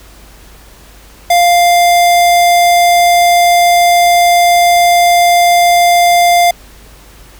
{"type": "tone", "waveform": "square", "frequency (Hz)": 698.5, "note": "F5", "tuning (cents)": 0, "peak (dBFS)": -6, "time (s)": [1.3, 6.51], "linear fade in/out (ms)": 5, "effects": ["added 50 Hz sine -38 dBFS peak until 7.39 s", "pink hiss -40 dBFS RMS until 7.39 s"]}